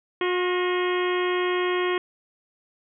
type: harmonic tone with a mistuned harmonic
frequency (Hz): 360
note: F#4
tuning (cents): -47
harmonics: 1 / 2 / 3 / 4 / 5 / 6 / 7 / 8 / 9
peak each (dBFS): -23 / -36 / -30 / -37 / -32 / -35 / -37 / -39 / -37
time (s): 0.21-1.98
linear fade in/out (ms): 2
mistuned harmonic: 5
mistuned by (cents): +55
effects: none